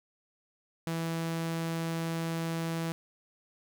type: tone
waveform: sawtooth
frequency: 164.81 Hz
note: E3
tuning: in tune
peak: -27 dBFS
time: 0.87-2.92 s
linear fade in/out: 0 ms
effects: none